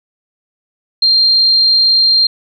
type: tone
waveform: sine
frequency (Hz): 4186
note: C8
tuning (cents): 0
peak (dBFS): -7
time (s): 1.02-2.27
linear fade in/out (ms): 5
effects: none